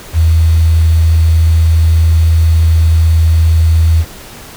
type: tone with quantisation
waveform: sine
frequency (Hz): 81.4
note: E2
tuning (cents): -21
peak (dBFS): -5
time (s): 0.13-4.05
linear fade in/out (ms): 50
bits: 5
effects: pink hiss -32 dBFS RMS until 4.56 s